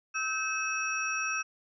sine tone cluster, 1292 / 1548 / 2584 / 5680 Hz, E6 / G6 / E7 / F8, -35 / -22 / -35 / +28 cents, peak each -35 / -36 / -32 / -38 dBFS, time 0.14-1.43 s, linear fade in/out 20 ms, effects none

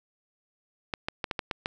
clicks, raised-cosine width 0.3 ms, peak -13 dBFS, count 7, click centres 0.938 / 1.085 / 1.242 / 1.312 / 1.392 / 1.512 / 1.659 s, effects none

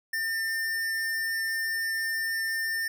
square tone, 1801 Hz, A6, 40 cents sharp, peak -28 dBFS, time 0.13-2.88 s, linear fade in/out 5 ms, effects none

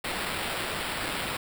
blue noise with sample-and-hold, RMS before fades -32 dBFS, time 0.04-1.37 s, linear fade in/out 5 ms, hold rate 6300 Hz, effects none

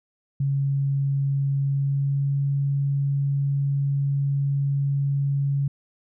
sine tone with pitch glide, 138.59 to 139.8 Hz, C#3 to C#3, 0 to +15 cents, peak -20 dBFS, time 0.4-5.68 s, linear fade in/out 5 ms, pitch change +15 cents, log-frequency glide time 1.63-2.38 s, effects none

